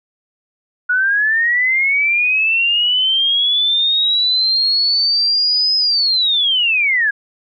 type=linear two-way sweep; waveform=sine; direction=up then down; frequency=1451 to 5100 to 1613 Hz; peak=-12 dBFS; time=0.89-7.11 s; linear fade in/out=10 ms; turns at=5.77 s; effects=none